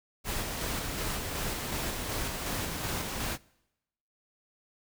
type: noise with tremolo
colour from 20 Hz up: pink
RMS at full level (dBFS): -33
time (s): 0.24-3.38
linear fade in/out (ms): 50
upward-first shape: square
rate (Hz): 2.7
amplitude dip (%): 25
effects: noise-tail reverb RT60 0.9 s tail -24 dB re dry